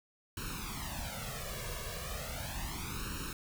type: noise with flanger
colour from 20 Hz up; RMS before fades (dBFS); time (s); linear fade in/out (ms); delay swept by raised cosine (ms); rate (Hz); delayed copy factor
pink; -40; 0.37-3.33; 2; 0.72 to 1.82; 0.36; +1
effects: none